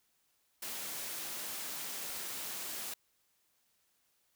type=high-pass noise; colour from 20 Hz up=white; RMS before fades=-41 dBFS; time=0.62-2.94 s; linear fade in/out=5 ms; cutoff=150 Hz; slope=12 dB/octave; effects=white hiss -75 dBFS RMS until 4.35 s